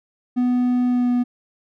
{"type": "tone with pitch glide", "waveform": "triangle", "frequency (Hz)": [247.7, 245], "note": ["B3", "B3"], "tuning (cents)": [5, -14], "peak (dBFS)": -14, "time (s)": [0.36, 1.24], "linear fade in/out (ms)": 20, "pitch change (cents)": -19, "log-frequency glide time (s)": [0.87, 1.11], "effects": []}